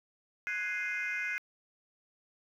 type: chord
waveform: sine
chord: Ab dominant seventh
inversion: third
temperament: equal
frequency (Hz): 1480 / 1661.2 / 2093 / 2489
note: Gb6 / Ab6 / C7 / Eb7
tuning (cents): 0 / 0 / 0 / 0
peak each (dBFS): -37 / -38 / -34 / -38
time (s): 0.47-1.38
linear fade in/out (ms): 0
effects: tanh soft clip ceiling -27 dBFS + 11-bit